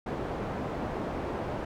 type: low-pass noise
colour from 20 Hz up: white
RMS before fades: -34 dBFS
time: 0.06-1.65 s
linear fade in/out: 5 ms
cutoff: 640 Hz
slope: 12 dB/octave
effects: none